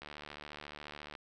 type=click train; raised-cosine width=0.3 ms; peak=-29 dBFS; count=85; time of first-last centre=0.02-1.152 s; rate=74.2 Hz; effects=none